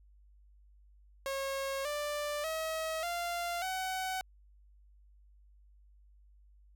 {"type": "tone with pitch steps", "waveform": "sawtooth", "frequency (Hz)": [544, 589.8, 639.5, 693.4, 751.8], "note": ["C#5", "D5", "D#5", "F5", "F#5"], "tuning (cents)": [-33, 7, 47, -13, 27], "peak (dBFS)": -30, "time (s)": [1.26, 4.21], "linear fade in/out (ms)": 0, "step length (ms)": 590, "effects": ["added 50 Hz sine -58 dBFS peak until 6.75 s"]}